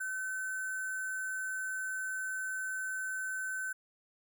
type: tone with sample-and-hold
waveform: sine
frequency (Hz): 1525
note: G6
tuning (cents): -48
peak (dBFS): -34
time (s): 0-3.73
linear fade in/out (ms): 10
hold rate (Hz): 8820
effects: none